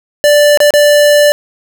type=tone with dropouts; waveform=square; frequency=587.3 Hz; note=D5; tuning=in tune; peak=-5 dBFS; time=0.24-1.32 s; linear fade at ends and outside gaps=0 ms; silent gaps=0.574-0.603 / 0.706-0.738 s; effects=none